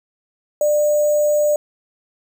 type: tone with sample-and-hold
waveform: sine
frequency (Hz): 596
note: D5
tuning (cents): +25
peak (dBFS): -13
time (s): 0.61-1.56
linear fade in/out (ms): 2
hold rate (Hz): 7350
effects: none